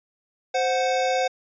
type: tone pair together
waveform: square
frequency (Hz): 521 / 736.8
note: C5 / F#5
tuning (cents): -7 / -7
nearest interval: tritone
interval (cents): 600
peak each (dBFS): -24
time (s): 0.54-1.28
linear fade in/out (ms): 10
effects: resampled to 16000 Hz